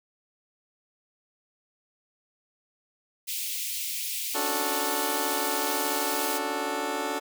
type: high-pass noise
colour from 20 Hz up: white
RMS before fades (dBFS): -32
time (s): 3.27-6.39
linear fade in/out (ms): 20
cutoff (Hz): 2200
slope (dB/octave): 48
type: chord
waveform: 15% pulse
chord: D major seventh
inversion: third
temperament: just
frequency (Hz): 275.3 / 293.7 / 367.1 / 440.5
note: C#4 / D4 / F#4 / A4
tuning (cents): -12 / 0 / -14 / +2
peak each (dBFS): -31 / -27 / -28 / -26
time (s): 4.34-7.2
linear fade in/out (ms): 20
effects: none